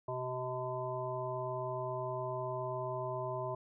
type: harmonic tone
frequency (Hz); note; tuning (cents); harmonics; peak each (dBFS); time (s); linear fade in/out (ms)
127.2; C3; -48; 1 / 3 / 5 / 7 / 8; -42 / -42 / -39 / -45 / -42; 0.08-3.55; 5
effects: none